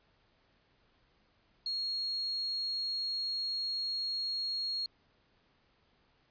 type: tone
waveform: sine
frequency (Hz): 4292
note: C8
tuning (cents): +43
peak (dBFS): -32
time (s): 1.66-4.86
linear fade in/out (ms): 2
effects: pink hiss -70 dBFS RMS until 6.3 s + resampled to 11025 Hz